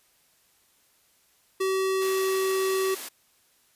square tone, 381.5 Hz, G4, 47 cents flat, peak -24 dBFS, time 1.6-2.95 s, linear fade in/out 10 ms
white high-pass noise, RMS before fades -37 dBFS, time 2.01-3.09 s, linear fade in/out 10 ms, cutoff 210 Hz, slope 48 dB/octave
effects white hiss -64 dBFS RMS until 3.75 s + resampled to 32000 Hz

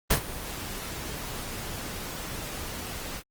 pink noise with ADSR envelope, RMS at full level -19 dBFS, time 0.1-3.23 s, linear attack 10 ms, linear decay 84 ms, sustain -17 dB, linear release 56 ms, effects Opus 24 kbps

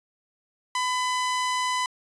sawtooth tone, 1004 Hz, B5, 28 cents sharp, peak -20 dBFS, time 0.75-1.86 s, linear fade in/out 2 ms, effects resampled to 22050 Hz

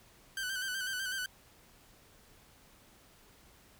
sawtooth tone with vibrato, 1530 Hz, G6, 42 cents flat, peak -31 dBFS, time 0.37-1.26 s, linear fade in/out 2 ms, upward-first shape square, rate 8 Hz, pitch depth 45 cents each way, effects pink hiss -61 dBFS RMS until 3.79 s

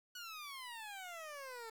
15% pulse exponential sweep, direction down, 1480 to 440 Hz, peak -40 dBFS, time 0.15-1.7 s, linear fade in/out 5 ms, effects 11-bit

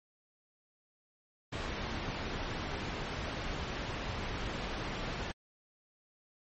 pink low-pass noise, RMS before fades -38 dBFS, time 1.52-5.32 s, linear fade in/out 10 ms, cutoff 3700 Hz, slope 12 dB/octave, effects MP3 32 kbps

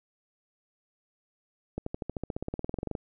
accelerating click train, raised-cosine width 2 ms, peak -19 dBFS, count 21, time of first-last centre 1.78-2.952 s, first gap 84 ms, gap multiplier 0.96, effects none

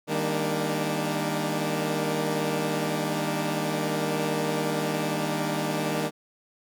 15% pulse chord, Eb major seventh, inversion none, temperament equal with one note detuned, 155.56 / 199.42 / 233.1 / 293.7 Hz, Eb3 / G3 / Bb3 / D4, 0 / +30 / 0 / 0 cents, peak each -23 / -25 / -26 / -26 dBFS, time 0.07-6.11 s, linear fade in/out 50 ms, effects none

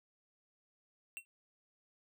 square tone with exponential decay, 2720 Hz, F7, 46 cents flat, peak -38 dBFS, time 1.17-1.25 s, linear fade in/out 0 ms, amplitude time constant 17 ms, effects none

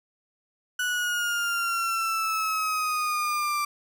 35% pulse exponential sweep, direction down, 1480 to 1174.7 Hz, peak -23 dBFS, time 0.79-3.65 s, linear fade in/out 5 ms, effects none

